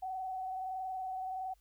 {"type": "tone with frequency modulation", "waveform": "sine", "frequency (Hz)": 753, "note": "F#5", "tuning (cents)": 30, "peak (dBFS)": -36, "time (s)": [0.02, 1.54], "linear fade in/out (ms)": 10, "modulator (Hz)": 21.4, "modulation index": 0.61, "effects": ["added 50 Hz sine -66 dBFS peak until 1.6 s", "white hiss -75 dBFS RMS until 1.6 s"]}